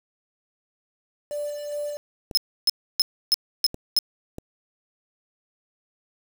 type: tone with tremolo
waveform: sine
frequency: 587.3 Hz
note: D5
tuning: in tune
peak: -26 dBFS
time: 1.31-1.97 s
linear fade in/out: 0 ms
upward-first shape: sine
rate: 2.5 Hz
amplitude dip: 50%
type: clicks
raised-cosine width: 2 ms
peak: -21 dBFS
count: 3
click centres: 2.312 / 3.744 / 4.384 s
type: tone bursts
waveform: 45% pulse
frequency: 5160 Hz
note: E8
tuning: 38 cents flat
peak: -16 dBFS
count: 6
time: 2.35-3.988 s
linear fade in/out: 0 ms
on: 23 ms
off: 300 ms
effects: 7-bit